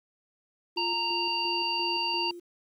sine tone with tremolo, 347.9 Hz, F4, 7 cents flat, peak -34 dBFS, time 0.76-2.4 s, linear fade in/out 10 ms, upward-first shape square, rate 2.9 Hz, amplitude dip 50%
harmonic tone, 928 Hz, A#5, 8 cents flat, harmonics 1 / 3 / 5, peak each -31 / -31 / -31 dBFS, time 0.77-2.31 s, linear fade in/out 5 ms
effects 10-bit

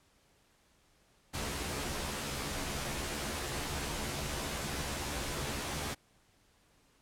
pink noise with comb filter, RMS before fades -37 dBFS, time 1.33-5.95 s, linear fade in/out 20 ms, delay 14 ms, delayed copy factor +1, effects pink hiss -68 dBFS RMS until 7.01 s + low-pass 11000 Hz 12 dB/octave

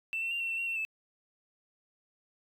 triangle tone with pitch steps, 2669 / 2701 / 2780 / 2713 / 2691 / 2744 / 2703 / 2624 Hz, E7 / E7 / F7 / E7 / E7 / F7 / E7 / E7, +21 / +42 / -9 / +49 / +35 / -31 / +43 / -9 cents, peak -28 dBFS, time 0.13-0.85 s, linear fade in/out 0 ms, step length 90 ms, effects tanh soft clip ceiling -28 dBFS

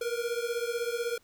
square beating tone pair, 466.2 / 482.2 Hz, A#4 / B4, 0 / -41 cents, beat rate 16 Hz, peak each -33 / -34 dBFS, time 0.01-1.18 s, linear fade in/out 5 ms, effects pink hiss -65 dBFS RMS until 1.23 s

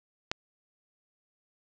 click, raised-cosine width 0.2 ms, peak -11 dBFS, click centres 0.315 s, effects low-pass 6000 Hz 12 dB/octave

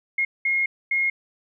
sine tone bursts at uneven times, 2149 Hz, C7, 46 cents sharp, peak -19 dBFS, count 3, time 0.18-0.25 / 0.45-0.66 / 0.91-1.1 s, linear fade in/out 5 ms, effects none

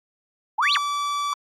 sine exponential two-way sweep, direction up then down, 784 to 4600 to 784 Hz, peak -18 dBFS, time 0.58-0.78 s, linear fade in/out 10 ms, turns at 0.74 s
45% pulse tone, 1156 Hz, D6, 28 cents flat, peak -23 dBFS, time 0.62-1.34 s, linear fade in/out 10 ms
effects low-pass 7000 Hz 12 dB/octave + AAC 64 kbps

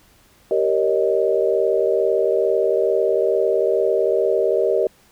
sine chord, Eb dominant seventh, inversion first, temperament just, 388.9 / 466.7 / 560 / 622.3 Hz, G4 / Bb4 / Db5 / Eb5, -14 / +2 / +18 / 0 cents, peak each -20 / -20 / -24 / -21 dBFS, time 0.51-4.87 s, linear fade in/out 2 ms, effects pink hiss -54 dBFS RMS until 5.11 s

